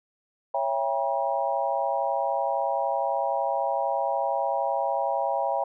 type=chord; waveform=sine; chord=C# diminished seventh; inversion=none; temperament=just; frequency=554.4 / 665.2 / 798.3 / 957.9 Hz; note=C#5 / E5 / G5 / Bb5; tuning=0 / +16 / +31 / +47 cents; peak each=-29 / -29 / -28 / -30 dBFS; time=0.54-5.64 s; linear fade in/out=5 ms; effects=none